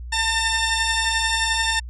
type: tone pair together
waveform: 15% pulse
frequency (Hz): 898 / 1807.4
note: A5 / A6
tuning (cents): +35 / +46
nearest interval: octave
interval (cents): 1211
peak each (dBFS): -16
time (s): 0.12-1.8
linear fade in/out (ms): 10
effects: added 60 Hz sine -31 dBFS peak until 1.89 s + resampled to 24000 Hz